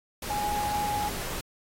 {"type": "tone in noise", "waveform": "sine", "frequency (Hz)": 830.6, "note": "G#5", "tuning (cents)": 0, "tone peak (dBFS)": -27, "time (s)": [0.3, 1.09], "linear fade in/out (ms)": 5, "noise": "pink", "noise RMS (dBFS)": -35, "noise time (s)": [0.22, 1.41], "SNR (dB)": 5, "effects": ["AAC 48 kbps"]}